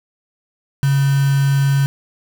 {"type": "tone with quantisation", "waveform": "sine", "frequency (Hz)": 138.59, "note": "C#3", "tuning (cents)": 0, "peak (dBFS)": -12, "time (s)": [0.83, 1.86], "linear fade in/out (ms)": 0, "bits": 4, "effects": []}